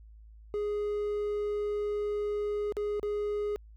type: tone with dropouts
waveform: triangle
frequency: 415.3 Hz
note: G#4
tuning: in tune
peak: -27 dBFS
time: 0.54-3.56 s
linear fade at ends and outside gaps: 0 ms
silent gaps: 2.723-2.768 / 2.996-3.03 s
effects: added 54 Hz sine -49 dBFS peak until 3.76 s